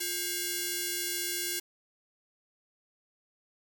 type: ring-modulated tone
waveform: 5% pulse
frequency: 1244.5 Hz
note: D#6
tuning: in tune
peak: -16 dBFS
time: 0-1.6 s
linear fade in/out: 10 ms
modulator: 893 Hz
effects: 8-bit